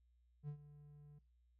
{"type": "tone with ADSR envelope", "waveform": "triangle", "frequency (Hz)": 146.83, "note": "D3", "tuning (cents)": 0, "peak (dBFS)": -39, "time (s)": [0.43, 1.19], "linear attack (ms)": 54, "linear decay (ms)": 84, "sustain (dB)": -16, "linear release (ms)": 8, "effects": ["noise-tail reverb RT60 0.3 s tail -22 dB re dry", "added 60 Hz sine -70 dBFS peak until 1.59 s"]}